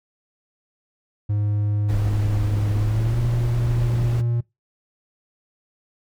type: tone with pitch glide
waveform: triangle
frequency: 103.83 to 118.58 Hz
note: G#2 to A#2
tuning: 0 to +30 cents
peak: -17 dBFS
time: 1.29-4.41 s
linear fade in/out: 10 ms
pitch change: +230 cents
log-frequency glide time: 2.78-3.19 s
type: noise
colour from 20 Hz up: brown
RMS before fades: -28 dBFS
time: 1.88-4.22 s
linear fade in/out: 20 ms
effects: noise-tail reverb RT60 0.2 s tail -22 dB re dry